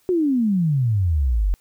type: exponential sweep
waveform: sine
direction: down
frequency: 376.3 to 43.65 Hz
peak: -16 dBFS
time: 0.09-1.54 s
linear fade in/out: 0 ms
effects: white hiss -61 dBFS RMS until 1.6 s